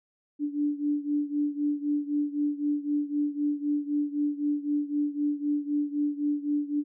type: beating tone pair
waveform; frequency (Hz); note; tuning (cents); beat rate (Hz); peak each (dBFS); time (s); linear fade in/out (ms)
sine; 291.4 / 295.3; D4 / D4; -13 / +10; 3.9; -27 / -30; 0.39-6.84; 50
effects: none

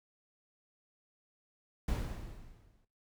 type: noise with exponential decay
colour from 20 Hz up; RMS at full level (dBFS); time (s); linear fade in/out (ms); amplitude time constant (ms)
brown; -30; 1.88-2.85; 5; 210
effects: noise-tail reverb RT60 0.3 s tail -17 dB re dry

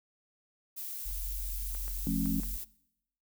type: noise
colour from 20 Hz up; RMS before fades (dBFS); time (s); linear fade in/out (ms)
violet; -40; 0.76-2.65; 20
type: tone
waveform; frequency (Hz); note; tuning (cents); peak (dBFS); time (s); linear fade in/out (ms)
sine; 45; F#1; -47; -35; 1.05-2.58; 20
type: clicks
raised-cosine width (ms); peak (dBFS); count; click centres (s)
0.5; -34; 4; 1.75 / 1.88 / 2.259 / 2.434
type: chord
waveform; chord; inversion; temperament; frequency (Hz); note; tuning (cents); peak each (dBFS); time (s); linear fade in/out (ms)
sine; F augmented; none; just; 174.61 / 218.3 / 272.8; F3 / A3 / C#4; 0 / -13 / -28; -33; 2.07-2.4; 0
effects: noise-tail reverb RT60 0.8 s tail -21 dB re dry

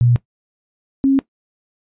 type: tone pair in turn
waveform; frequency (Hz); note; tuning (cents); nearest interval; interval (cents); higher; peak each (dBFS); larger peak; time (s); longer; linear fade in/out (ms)
sine; 120.8 / 271.2; B2 / C#4; -38 / -38; octave + major second; 1400; second; -10; neither; 0.01-0.16 / 1.04-1.19; neither; 0
effects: noise-tail reverb RT60 0.1 s tail -17 dB re dry + resampled to 8000 Hz

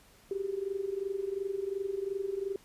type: tone with amplitude modulation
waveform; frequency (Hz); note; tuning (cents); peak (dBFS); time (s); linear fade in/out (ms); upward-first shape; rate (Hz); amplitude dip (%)
sine; 392; G4; 0; -28; 0.31-2.56; 2; sine; 22.8; 80
effects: pink hiss -60 dBFS RMS until 2.64 s + resampled to 32000 Hz

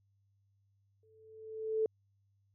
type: tone with exponential growth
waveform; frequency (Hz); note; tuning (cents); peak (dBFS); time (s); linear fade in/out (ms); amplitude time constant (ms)
sine; 438.8; A4; -5; -26; 1.03-1.86; 2; 180
effects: added 99 Hz sine -70 dBFS peak until 2.54 s

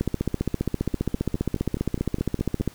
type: two click trains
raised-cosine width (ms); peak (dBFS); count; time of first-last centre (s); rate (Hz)
3; -10 / -18; 41 / 9; 0.01-2.677 / 0.94-2.6; 15 / 4.82
effects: pink hiss -50 dBFS RMS until 2.74 s

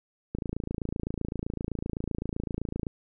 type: click train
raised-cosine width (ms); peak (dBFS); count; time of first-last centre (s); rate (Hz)
3; -18; 71; 0.35-2.868; 27.8
effects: none

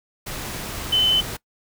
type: tone in noise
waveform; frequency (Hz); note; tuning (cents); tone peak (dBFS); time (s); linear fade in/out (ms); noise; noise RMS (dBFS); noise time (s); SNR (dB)
sine; 3039; F#7; +46; -15; 0.92-1.21; 10; pink; -31; 0.26-1.37; +13
effects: noise-tail reverb RT60 0.1 s tail -21 dB re dry

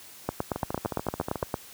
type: two click trains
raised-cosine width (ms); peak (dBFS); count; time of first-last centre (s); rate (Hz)
1; -16 / -12; 13 / 12; 0.56-1.43 / 0.29-1.541; 13.8 / 8.79
effects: white hiss -48 dBFS RMS until 1.73 s + high-pass 60 Hz 12 dB/octave

